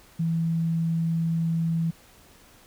sine tone, 164.81 Hz, E3, in tune, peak -22 dBFS, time 0.19-1.91 s, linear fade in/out 10 ms, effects pink hiss -54 dBFS RMS until 2.66 s

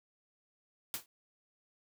white noise with exponential decay, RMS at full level -33 dBFS, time 0.94-1.06 s, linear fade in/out 1 ms, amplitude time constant 26 ms, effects none

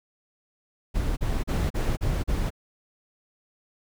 brown noise bursts, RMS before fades -25 dBFS, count 6, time 0.94-2.505 s, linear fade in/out 20 ms, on 230 ms, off 37 ms, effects none

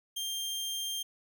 sawtooth tone, 3187 Hz, G7, 28 cents sharp, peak -30 dBFS, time 0.16-1.03 s, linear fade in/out 10 ms, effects none

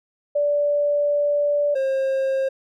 sine / triangle tone pair in turn, 582 / 534.9 Hz, D5 / C5, -16 / +38 cents, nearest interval minor second, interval 146 cents, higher first, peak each -17 dBFS, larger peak neither, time 0.35-1.75 / 1.75-2.49 s, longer first, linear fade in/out 10 ms, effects none

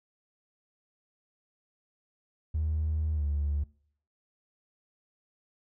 triangle tone with pitch glide, 77.78 to 72.57 Hz, D#2 to D2, 0 to -20 cents, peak -23 dBFS, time 2.54-3.64 s, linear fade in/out 10 ms, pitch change -120 cents, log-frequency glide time 3.14-3.24 s, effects noise-tail reverb RT60 0.6 s tail -26 dB re dry + tanh soft clip ceiling -23 dBFS

